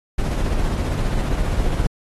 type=noise with tremolo; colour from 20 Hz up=brown; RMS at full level=-18 dBFS; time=0.18-1.87 s; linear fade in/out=5 ms; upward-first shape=triangle; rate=15 Hz; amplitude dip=45%; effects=AAC 32 kbps